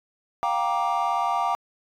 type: chord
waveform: triangle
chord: G minor seventh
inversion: third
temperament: just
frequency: 705.6 / 784 / 940.8 / 1176 Hz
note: F5 / G5 / Bb5 / D6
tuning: +18 / 0 / +16 / +2 cents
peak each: -25 dBFS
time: 0.43-1.55 s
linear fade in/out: 0 ms
effects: tanh soft clip ceiling -11 dBFS